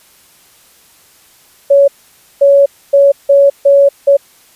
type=tone bursts at uneven times; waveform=sine; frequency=560 Hz; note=C#5; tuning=18 cents sharp; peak=-3 dBFS; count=6; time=1.7-1.88 / 2.41-2.66 / 2.93-3.12 / 3.29-3.5 / 3.65-3.89 / 4.07-4.17 s; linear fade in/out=10 ms; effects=white hiss -46 dBFS RMS until 4.55 s + resampled to 32000 Hz